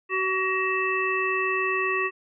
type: harmonic tone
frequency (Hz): 377.3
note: F#4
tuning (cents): +34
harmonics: 1 / 3 / 5 / 7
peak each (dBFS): -28 / -28 / -28 / -28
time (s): 0.09-2.11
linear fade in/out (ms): 50
effects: none